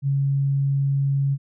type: tone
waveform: sine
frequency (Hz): 138.59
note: C#3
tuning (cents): 0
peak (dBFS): -18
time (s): 0.02-1.38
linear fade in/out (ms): 50
effects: none